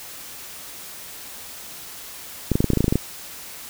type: clicks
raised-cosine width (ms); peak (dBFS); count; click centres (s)
3; -5; 12; 2.517 / 2.555 / 2.605 / 2.643 / 2.703 / 2.734 / 2.773 / 2.806 / 2.843 / 2.881 / 2.925 / 2.956
effects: white hiss -38 dBFS RMS until 3.69 s